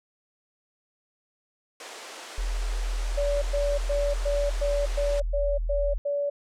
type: band-pass noise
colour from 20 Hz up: pink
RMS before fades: -42 dBFS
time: 1.8-5.2 s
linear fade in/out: 2 ms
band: 390 to 8800 Hz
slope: 24 dB/octave
type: tone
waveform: sine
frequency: 41.12 Hz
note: E1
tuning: 4 cents flat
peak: -25 dBFS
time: 2.38-5.98 s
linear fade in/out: 0 ms
type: tone bursts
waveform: sine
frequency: 573 Hz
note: D5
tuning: 43 cents flat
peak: -24 dBFS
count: 9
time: 3.17-6.3 s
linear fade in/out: 10 ms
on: 250 ms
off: 110 ms
effects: none